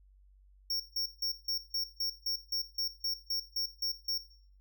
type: tone bursts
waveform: square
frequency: 5500 Hz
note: F8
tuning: 27 cents flat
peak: -31 dBFS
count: 14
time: 0.7-4.18 s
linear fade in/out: 5 ms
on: 100 ms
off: 160 ms
effects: noise-tail reverb RT60 0.6 s tail -17 dB re dry + added 48 Hz sine -58 dBFS peak until 4.6 s